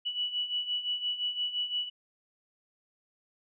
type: beating tone pair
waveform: sine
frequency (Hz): 2946 / 2951.8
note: F#7 / F#7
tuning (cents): -8 / -5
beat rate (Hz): 5.8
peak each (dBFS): -36 / -31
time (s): 0.05-1.9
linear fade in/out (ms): 20
effects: none